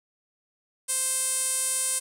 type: tone with band-pass filter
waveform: sawtooth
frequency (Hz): 523.3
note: C5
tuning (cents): 0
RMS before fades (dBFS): -27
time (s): 0.88-2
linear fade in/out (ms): 20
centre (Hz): 9200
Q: 5.3
effects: none